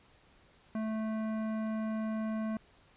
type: tone with hard clipping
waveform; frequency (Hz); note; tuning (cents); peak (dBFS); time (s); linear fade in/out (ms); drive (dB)
sine; 219; A3; -8; -34; 0.75-2.57; 2; 14
effects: pink hiss -63 dBFS RMS until 2.96 s + resampled to 8000 Hz